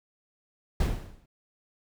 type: noise with exponential decay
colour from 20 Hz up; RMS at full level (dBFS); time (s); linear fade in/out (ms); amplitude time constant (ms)
brown; -21; 0.8-1.26; 5; 100
effects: none